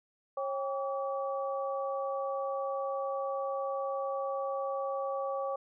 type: tone cluster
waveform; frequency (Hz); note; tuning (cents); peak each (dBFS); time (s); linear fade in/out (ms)
sine; 545 / 794 / 1143; C#5 / G5 / D6; -29 / +22 / -47; -33 / -39 / -38; 0.37-5.56; 5
effects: none